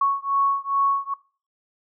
sine beating tone pair, 1107 / 1109.4 Hz, C#6 / C#6, -3 / +1 cents, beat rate 2.4 Hz, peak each -22 dBFS, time 0.01-1.14 s, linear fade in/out 5 ms, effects noise-tail reverb RT60 0.4 s tail -21 dB re dry

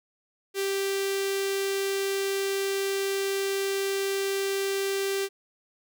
sawtooth tone with notch filter, 392 Hz, G4, in tune, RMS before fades -28 dBFS, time 0.54-5.29 s, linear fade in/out 50 ms, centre 910 Hz, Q 0.69, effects none

